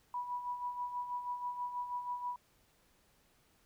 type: tone with tremolo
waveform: sine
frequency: 980 Hz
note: B5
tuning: 14 cents flat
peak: -34 dBFS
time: 0.14-2.36 s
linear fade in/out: 2 ms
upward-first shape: sine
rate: 6.2 Hz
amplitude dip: 60%
effects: pink hiss -70 dBFS RMS until 3.65 s